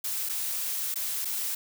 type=noise with dropouts; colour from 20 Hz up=blue; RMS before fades=-31 dBFS; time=0.04-1.55 s; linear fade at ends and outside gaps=5 ms; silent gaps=0.29-0.294 / 0.943-0.957 / 1.248-1.253 s; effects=none